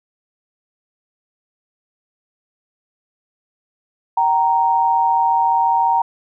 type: tone pair together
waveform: sine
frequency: 771 / 931.5 Hz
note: G5 / A#5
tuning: -29 / -2 cents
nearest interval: minor third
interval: 327 cents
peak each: -18 / -14 dBFS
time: 4.17-6.02 s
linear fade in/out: 5 ms
effects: none